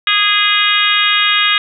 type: harmonic tone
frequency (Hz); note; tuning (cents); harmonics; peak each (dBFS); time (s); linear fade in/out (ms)
413; G#4; -10; 3 / 4 / 5 / 6 / 7 / 8 / 9; -18 / -18 / -18 / -18 / -18 / -18 / -18; 0.07-1.58; 2
effects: none